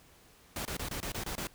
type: noise bursts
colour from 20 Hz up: pink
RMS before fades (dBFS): -37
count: 8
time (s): 0.56-1.471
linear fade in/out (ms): 2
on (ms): 92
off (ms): 25
effects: pink hiss -60 dBFS RMS until 1.54 s